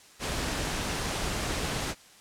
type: noise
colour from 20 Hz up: pink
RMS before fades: -31 dBFS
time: 0.19-1.95 s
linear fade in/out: 50 ms
effects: white hiss -54 dBFS RMS until 2.2 s + low-pass 9000 Hz 12 dB/octave